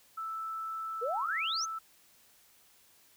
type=tone; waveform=sine; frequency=1318.5 Hz; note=E6; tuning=in tune; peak=-35 dBFS; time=0.17-1.79 s; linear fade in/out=10 ms
type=exponential sweep; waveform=sine; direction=up; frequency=440.8 to 6600 Hz; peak=-31 dBFS; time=1.01-1.66 s; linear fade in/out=20 ms
effects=white hiss -63 dBFS RMS until 3.16 s